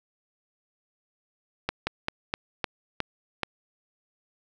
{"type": "slowing click train", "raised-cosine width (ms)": 0.3, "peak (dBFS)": -10, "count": 7, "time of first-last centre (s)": [1.69, 3.433], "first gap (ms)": 180, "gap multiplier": 1.19, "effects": []}